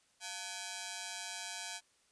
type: ring-modulated tone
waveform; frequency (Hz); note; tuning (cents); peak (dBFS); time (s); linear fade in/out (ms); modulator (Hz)
5% pulse; 800; G5; +35; -26; 0.2-1.81; 50; 96.5
effects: white hiss -71 dBFS RMS until 2.11 s + resampled to 22050 Hz